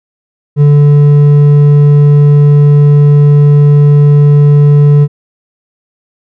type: tone with hard clipping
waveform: sine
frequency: 145.6 Hz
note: D3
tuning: 15 cents flat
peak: -3 dBFS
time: 0.56-5.08 s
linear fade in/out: 50 ms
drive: 5 dB
effects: none